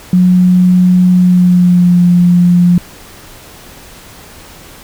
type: tone with pitch glide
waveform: sine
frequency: 181.3 to 176.14 Hz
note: F#3 to F3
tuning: -35 to +15 cents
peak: -4 dBFS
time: 0.13-2.78 s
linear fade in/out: 2 ms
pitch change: -50 cents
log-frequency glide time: 1.11-2.01 s
effects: pink hiss -35 dBFS RMS until 4.83 s